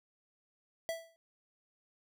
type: tone with exponential decay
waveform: square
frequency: 659.3 Hz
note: E5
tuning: in tune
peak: -32 dBFS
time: 0.89-1.16 s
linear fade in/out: 0 ms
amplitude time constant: 58 ms
effects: none